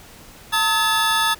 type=tone cluster; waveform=square; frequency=901 / 1275 / 1715 / 3490 Hz; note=A5 / D#6 / A6 / A7; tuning=+41 / +42 / -45 / -15 cents; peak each=-23 dBFS; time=0.52-1.35 s; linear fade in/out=20 ms; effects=pink hiss -44 dBFS RMS until 1.39 s